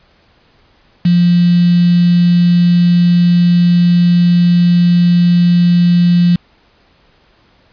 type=tone with quantisation; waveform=sine; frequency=174.61 Hz; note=F3; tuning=in tune; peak=-6 dBFS; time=1.05-6.36 s; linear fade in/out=5 ms; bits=4; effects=pink hiss -51 dBFS RMS until 7.72 s + resampled to 11025 Hz